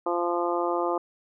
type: harmonic tone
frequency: 173.5 Hz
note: F3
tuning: 11 cents flat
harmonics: 2 / 3 / 4 / 5 / 6 / 7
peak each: -28 / -30 / -31 / -32 / -33 / -33 dBFS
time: 0.06-0.98 s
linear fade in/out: 5 ms
effects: none